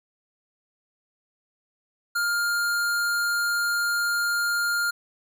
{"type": "tone", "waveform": "square", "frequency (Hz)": 1406, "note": "F6", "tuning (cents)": 11, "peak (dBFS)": -23, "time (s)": [2.15, 4.91], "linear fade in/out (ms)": 10, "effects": []}